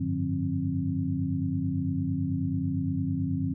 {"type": "tone cluster", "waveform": "sine", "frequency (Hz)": [94.3, 103.3, 147.7, 177.9, 266], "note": ["F#2", "G#2", "D3", "F3", "C4"], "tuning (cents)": [33, -9, 10, 32, 29], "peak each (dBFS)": [-33, -35, -32, -33, -30], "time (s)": [0, 3.54], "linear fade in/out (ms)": 10, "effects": []}